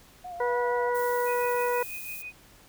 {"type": "tone with vibrato", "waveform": "sine", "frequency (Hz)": 710, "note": "F5", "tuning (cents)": 28, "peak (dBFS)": -36, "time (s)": [0.24, 0.9], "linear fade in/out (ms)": 10, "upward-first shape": "sine", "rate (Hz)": 6.4, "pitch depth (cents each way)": 46}
{"type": "harmonic tone", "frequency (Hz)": 487, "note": "B4", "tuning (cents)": -24, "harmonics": [1, 2, 3, 4], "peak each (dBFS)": [-26, -29, -36, -38], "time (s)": [0.4, 1.83], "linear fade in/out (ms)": 5}
{"type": "noise", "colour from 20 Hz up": "violet", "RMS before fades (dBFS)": -40, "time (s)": [0.94, 2.23], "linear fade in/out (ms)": 20}
{"type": "tone with tremolo", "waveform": "sine", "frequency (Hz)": 2489, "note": "D#7", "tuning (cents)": 0, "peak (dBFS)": -35, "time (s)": [1.25, 2.33], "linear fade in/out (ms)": 50, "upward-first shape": "sine", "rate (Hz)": 6.1, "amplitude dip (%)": 70}
{"effects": ["pink hiss -55 dBFS RMS until 2.68 s"]}